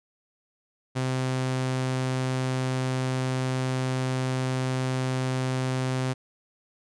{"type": "tone", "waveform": "sawtooth", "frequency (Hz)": 129.6, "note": "C3", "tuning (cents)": -16, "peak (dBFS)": -21, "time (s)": [0.95, 6.14], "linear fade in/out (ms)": 20, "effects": ["resampled to 22050 Hz"]}